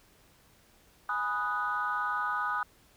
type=chord; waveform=sine; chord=G# minor seventh; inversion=none; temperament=equal; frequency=830.6 / 987.8 / 1244.5 / 1480 Hz; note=G#5 / B5 / D#6 / F#6; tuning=0 / 0 / 0 / 0 cents; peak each=-37 / -36 / -31 / -33 dBFS; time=1.09-2.63 s; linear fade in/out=2 ms; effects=tanh soft clip ceiling -20 dBFS + pink hiss -62 dBFS RMS until 2.96 s